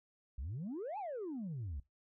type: exponential two-way sweep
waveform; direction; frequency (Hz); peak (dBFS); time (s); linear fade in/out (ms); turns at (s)
sine; up then down; 56.5 to 880 to 63.5; -37; 0.38-1.8; 5; 0.98
effects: noise-tail reverb RT60 0.2 s tail -21 dB re dry + tanh soft clip ceiling -37 dBFS